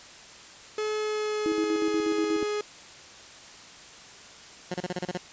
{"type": "tone with pitch glide", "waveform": "45% pulse", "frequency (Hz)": [427.7, 418.2], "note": ["A4", "G#4"], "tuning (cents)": [-49, 12], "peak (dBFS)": -27, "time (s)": [0.78, 2.61], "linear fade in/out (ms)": 2, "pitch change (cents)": -39, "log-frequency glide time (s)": [0.98, 2.11]}
{"type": "tone with tremolo", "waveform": "sine", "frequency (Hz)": 322.7, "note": "E4", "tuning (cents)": -37, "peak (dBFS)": -24, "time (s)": [1.46, 2.43], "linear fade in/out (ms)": 0, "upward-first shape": "square", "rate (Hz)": 8.3, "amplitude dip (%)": 55}
{"type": "tone bursts", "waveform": "15% pulse", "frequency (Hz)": 180, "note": "F#3", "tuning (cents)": -47, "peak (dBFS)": -22, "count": 8, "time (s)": [4.71, 5.176], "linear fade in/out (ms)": 5, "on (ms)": 32, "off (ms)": 30}
{"effects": ["white hiss -47 dBFS RMS until 5.32 s", "resampled to 16000 Hz"]}